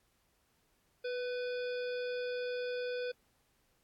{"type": "harmonic tone with a mistuned harmonic", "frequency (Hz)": 493.9, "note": "B4", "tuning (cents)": 0, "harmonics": [1, 3, 5, 7, 9, 10], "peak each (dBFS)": [-35, -45, -49, -52, -54, -55], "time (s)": [1.04, 3.12], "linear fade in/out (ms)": 10, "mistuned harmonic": 3, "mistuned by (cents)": 27, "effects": ["pink hiss -74 dBFS RMS until 3.83 s", "AAC 64 kbps"]}